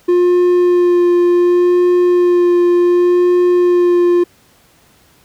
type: tone with vibrato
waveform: triangle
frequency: 353.5 Hz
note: F4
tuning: 21 cents sharp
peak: -6 dBFS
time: 0.08-4.24 s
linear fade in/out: 10 ms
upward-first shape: sine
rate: 0.68 Hz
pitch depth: 13 cents each way
effects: pink hiss -50 dBFS RMS until 5.24 s + high-pass 60 Hz 12 dB/octave